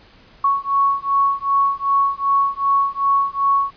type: beating tone pair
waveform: sine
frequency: 1108.7 / 1111.3 Hz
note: C#6 / C#6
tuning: 0 / +4 cents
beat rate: 2.6 Hz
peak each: -18 dBFS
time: 0.44-3.71 s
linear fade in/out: 5 ms
effects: pink hiss -49 dBFS RMS until 3.76 s + resampled to 11025 Hz